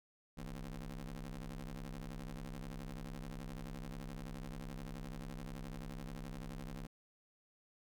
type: ring-modulated tone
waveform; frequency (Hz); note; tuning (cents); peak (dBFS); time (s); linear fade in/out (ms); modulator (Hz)
25% pulse; 67; C2; +42; -37; 0.37-6.87; 10; 94.7
effects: none